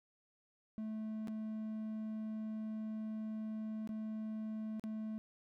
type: tone with dropouts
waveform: triangle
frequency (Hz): 217.6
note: A3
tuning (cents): -19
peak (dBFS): -37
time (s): 0.78-5.18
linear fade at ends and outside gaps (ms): 0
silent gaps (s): 1.273-1.282 / 3.874-3.891 / 4.796-4.839
effects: none